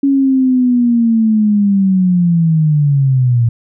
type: linear sweep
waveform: sine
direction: down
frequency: 279 to 114.8 Hz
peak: -8 dBFS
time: 0.03-3.49 s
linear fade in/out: 5 ms
effects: none